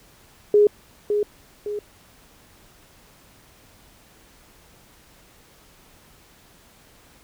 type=tone with echo; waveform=sine; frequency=415.3 Hz; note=G#4; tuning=in tune; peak=-11 dBFS; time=0.54-0.67 s; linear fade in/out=2 ms; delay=560 ms; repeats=2; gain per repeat=-7 dB; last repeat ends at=1.79 s; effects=pink hiss -53 dBFS RMS until 7.23 s